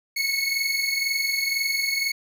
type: tone pair together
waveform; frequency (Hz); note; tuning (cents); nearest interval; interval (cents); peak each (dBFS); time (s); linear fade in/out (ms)
25% pulse; 2187 / 2209; C#7 / C#7; -24 / -7; unison; 17; -22; 0.16-2.12; 10
effects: none